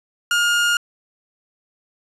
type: tone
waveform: 30% pulse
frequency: 1419 Hz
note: F6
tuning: 27 cents sharp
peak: -13 dBFS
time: 0.31-0.77 s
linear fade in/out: 2 ms
effects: resampled to 24000 Hz + 7-bit